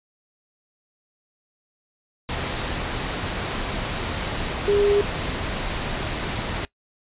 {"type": "tone in noise", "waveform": "sine", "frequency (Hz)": 407.1, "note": "G#4", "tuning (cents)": -35, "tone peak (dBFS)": -16, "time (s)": [4.68, 5.01], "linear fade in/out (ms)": 0, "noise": "pink", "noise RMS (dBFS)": -27, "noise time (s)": [2.29, 6.65], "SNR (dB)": 8, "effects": ["noise-tail reverb RT60 0.1 s tail -20 dB re dry", "resampled to 8000 Hz"]}